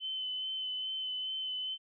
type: tone with vibrato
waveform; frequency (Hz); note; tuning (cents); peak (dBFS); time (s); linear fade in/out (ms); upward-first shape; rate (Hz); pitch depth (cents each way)
sine; 3046; F#7; +50; -34; 0-1.78; 50; sine; 2.4; 16
effects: none